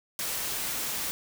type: noise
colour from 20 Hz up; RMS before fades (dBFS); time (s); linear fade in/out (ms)
white; -32; 0.19-1.11; 0
effects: none